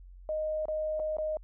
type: tone with dropouts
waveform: sine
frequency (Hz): 620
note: D#5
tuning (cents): -6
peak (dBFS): -29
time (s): 0.29-1.37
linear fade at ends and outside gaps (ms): 1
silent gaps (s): 0.655-0.683 / 0.995-0.999 / 1.169-1.184
effects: added 45 Hz sine -47 dBFS peak until 1.43 s